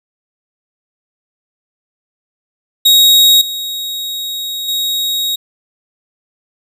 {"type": "tone with level steps", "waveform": "40% pulse", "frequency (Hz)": 3780, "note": "A#7", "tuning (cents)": 23, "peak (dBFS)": [-4, -18, -13], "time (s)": [2.85, 5.36], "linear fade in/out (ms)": 10, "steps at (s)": [3.41, 4.68], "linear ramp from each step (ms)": 5, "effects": []}